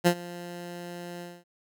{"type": "tone with ADSR envelope", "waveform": "15% pulse", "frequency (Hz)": 174.7, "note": "F3", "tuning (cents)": 1, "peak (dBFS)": -10, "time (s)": [0.04, 1.44], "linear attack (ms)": 28, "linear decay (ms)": 72, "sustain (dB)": -21, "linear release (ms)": 230, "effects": []}